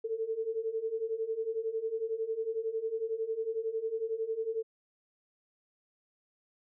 sine beating tone pair, 440 / 451 Hz, A4 / A4, 0 / +43 cents, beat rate 11 Hz, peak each -36 / -33 dBFS, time 0.04-4.63 s, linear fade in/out 10 ms, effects none

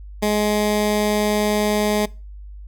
15% pulse tone with notch filter, 210 Hz, G#3, 19 cents sharp, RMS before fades -19 dBFS, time 0.22-2.06 s, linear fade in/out 10 ms, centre 1400 Hz, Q 2, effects noise-tail reverb RT60 0.3 s tail -22 dB re dry + added 50 Hz sine -34 dBFS peak until 2.67 s

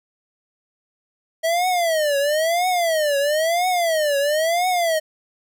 square tone with vibrato, 642 Hz, E5, 46 cents flat, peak -18 dBFS, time 1.43-5 s, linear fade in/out 20 ms, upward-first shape triangle, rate 1 Hz, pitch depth 260 cents each way, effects 10-bit

